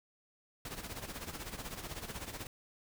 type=noise with tremolo; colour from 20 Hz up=pink; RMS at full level=-41 dBFS; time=0.65-2.47 s; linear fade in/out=2 ms; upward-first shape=sine; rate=16 Hz; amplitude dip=70%; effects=none